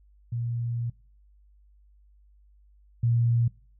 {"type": "tone pair in turn", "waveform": "sine", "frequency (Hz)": [118.3, 117.79], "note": ["A#2", "A#2"], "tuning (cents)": [26, 18], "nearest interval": "unison", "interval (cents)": 8, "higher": "first", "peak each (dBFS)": [-27, -20], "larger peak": "second", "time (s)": [[0.32, 0.9], [3.03, 3.48]], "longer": "first", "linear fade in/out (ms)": 5, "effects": ["noise-tail reverb RT60 0.4 s tail -21 dB re dry", "added 50 Hz sine -55 dBFS peak until 3.79 s"]}